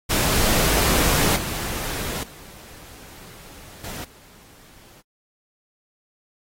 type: noise with level steps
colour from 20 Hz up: pink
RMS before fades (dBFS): -20 / -29 / -44 / -34 / -50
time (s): 0.09-5.02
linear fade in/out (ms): 20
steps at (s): 1.36 / 2.23 / 3.84 / 4.04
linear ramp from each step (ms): 2
effects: AAC 48 kbps

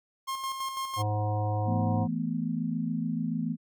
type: tone with tremolo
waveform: 45% pulse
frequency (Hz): 1068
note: C6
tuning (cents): +35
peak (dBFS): -30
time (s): 0.27-1.03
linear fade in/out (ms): 20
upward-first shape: square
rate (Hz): 6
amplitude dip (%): 45
type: harmonic tone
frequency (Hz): 105.2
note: G#2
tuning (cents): +23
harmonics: 1 / 3 / 5 / 7 / 9 / 10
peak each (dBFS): -27 / -40 / -36 / -34 / -39 / -47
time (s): 0.96-2.08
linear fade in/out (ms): 50
type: chord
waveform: sine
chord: E suspended fourth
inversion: none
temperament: equal with one note detuned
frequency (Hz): 165.48 / 220 / 246.9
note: E3 / A3 / B3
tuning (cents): +7 / 0 / 0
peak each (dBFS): -32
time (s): 1.65-3.57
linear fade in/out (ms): 50
effects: none

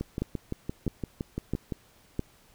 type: two click trains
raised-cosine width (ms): 3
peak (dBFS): -18 / -15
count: 11 / 4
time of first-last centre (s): 0.01-1.722 / 0.22-2.194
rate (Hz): 5.84 / 1.52
effects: pink hiss -60 dBFS RMS until 2.54 s

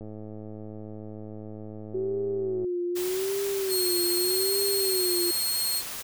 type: click train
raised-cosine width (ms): 2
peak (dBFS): -28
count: 283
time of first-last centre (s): 0.01-2.646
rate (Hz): 107
type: tone with vibrato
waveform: sine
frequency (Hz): 373.7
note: F#4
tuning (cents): +17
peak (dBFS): -26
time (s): 1.94-5.31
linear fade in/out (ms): 5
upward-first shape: sine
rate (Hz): 0.83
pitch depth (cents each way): 110
type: noise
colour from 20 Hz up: white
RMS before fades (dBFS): -36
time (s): 2.95-6.03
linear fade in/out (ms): 20
type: tone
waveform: 15% pulse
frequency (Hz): 4271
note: C8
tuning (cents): +35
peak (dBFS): -19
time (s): 3.68-5.83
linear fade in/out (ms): 50
effects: none

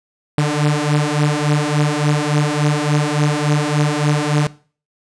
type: beating tone pair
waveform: sawtooth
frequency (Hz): 146.83 / 150.33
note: D3 / D3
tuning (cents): 0 / +41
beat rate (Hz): 3.5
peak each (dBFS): -13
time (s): 0.38-4.47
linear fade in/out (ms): 2
effects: noise-tail reverb RT60 0.4 s tail -19 dB re dry + resampled to 22050 Hz

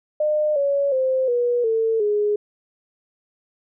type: tone with pitch steps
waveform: sine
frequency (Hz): 606 / 562.2 / 521.5 / 483.8 / 448.8 / 416.3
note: D#5 / C#5 / C5 / B4 / A4 / G#4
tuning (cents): -46 / +24 / -6 / -36 / +34 / +4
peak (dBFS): -17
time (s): 0.2-2.36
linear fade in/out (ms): 5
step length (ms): 360
effects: none

